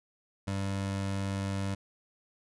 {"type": "tone", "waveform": "25% pulse", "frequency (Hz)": 98, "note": "G2", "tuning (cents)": 0, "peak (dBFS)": -27, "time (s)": [0.47, 1.75], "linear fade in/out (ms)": 10, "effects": ["resampled to 24000 Hz"]}